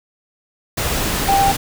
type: tone in noise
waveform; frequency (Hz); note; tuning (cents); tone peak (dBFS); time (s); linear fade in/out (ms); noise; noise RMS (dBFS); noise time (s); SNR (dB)
sine; 789; G5; +11; -12; 1.28-1.52; 10; pink; -20; 0.77-1.57; +5
effects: none